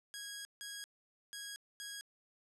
10% pulse tone bursts at uneven times, 1649 Hz, G#6, 13 cents flat, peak -35 dBFS, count 4, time 0.14-0.45 / 0.61-0.84 / 1.33-1.56 / 1.8-2.01 s, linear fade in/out 0 ms, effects low-pass 12000 Hz 12 dB/octave

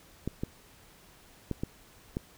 clicks, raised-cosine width 3 ms, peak -18 dBFS, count 5, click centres 0.276 / 0.435 / 1.513 / 1.635 / 2.169 s, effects pink hiss -57 dBFS RMS until 2.37 s

